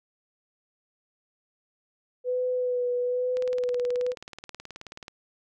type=tone with vibrato; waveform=sine; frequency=496.9 Hz; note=B4; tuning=11 cents sharp; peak=-24 dBFS; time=2.24-4.15 s; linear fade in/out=50 ms; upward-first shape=sine; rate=1.1 Hz; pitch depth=22 cents each way
type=click train; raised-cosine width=0.2 ms; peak=-23 dBFS; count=33; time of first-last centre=3.37-5.081 s; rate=18.7 Hz
effects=none